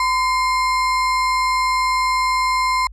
sine tone with sample-and-hold, 1022 Hz, C6, 41 cents flat, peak -15 dBFS, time 0-2.87 s, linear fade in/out 2 ms, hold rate 3150 Hz, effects added 50 Hz sine -36 dBFS peak until 2.92 s + low-pass 7000 Hz 12 dB/octave

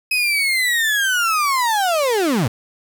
35% pulse linear sweep, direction down, 2547 to 98.8 Hz, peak -14 dBFS, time 0.11-2.48 s, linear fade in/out 5 ms, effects 8-bit

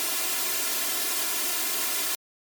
white noise with comb filter, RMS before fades -27 dBFS, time 0-2.15 s, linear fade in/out 0 ms, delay 2.9 ms, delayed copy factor +0.85, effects high-pass 200 Hz 12 dB/octave + MP3 96 kbps

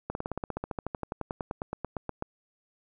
slowing click train, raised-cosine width 1 ms, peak -18 dBFS, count 26, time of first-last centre 0.1-2.224 s, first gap 51 ms, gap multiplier 1.04, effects none

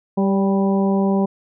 harmonic tone with a mistuned harmonic, 196 Hz, G3, in tune, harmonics 1 / 2 / 3 / 4 / 5, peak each -16 / -22 / -26 / -28 / -30 dBFS, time 0.17-1.26 s, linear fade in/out 10 ms, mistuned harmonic 3, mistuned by -28 cents, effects none

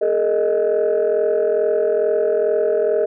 sine chord, Ab suspended second, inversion none, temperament equal with one note detuned, 415.3 / 457.6 / 622.3 Hz, Ab4 / Bb4 / Eb5, 0 / -32 / 0 cents, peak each -18 dBFS, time 0.01-3.06 s, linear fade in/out 10 ms, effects tanh soft clip ceiling -10 dBFS

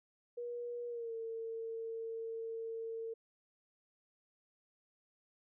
sine tone with pitch glide, 480 to 453.1 Hz, B4 to A#4, -49 to -49 cents, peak -39 dBFS, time 0.37-3.14 s, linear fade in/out 10 ms, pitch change -100 cents, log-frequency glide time 0.88-1.14 s, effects none

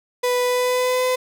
35% pulse tone with pitch glide, 494.8 to 507.5 Hz, B4 to B4, +3 to +47 cents, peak -16 dBFS, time 0.23-1.16 s, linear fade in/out 10 ms, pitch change +44 cents, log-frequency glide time 0.44-1.05 s, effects none

